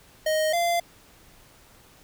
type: tone pair in turn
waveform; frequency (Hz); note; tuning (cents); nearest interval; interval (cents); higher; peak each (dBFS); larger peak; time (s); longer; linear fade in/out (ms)
square; 623 / 689.1; D#5 / F5; +2 / -23; major second; 175; second; -22; neither; 0.26-0.53 / 0.53-0.8; neither; 5
effects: pink hiss -54 dBFS RMS until 2.03 s